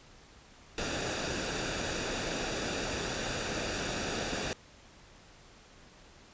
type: noise with comb filter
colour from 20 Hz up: pink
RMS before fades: -34 dBFS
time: 0.78-4.53 s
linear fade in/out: 0 ms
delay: 0.95 ms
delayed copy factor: -0.5
effects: pink hiss -56 dBFS RMS until 6.33 s + resampled to 16000 Hz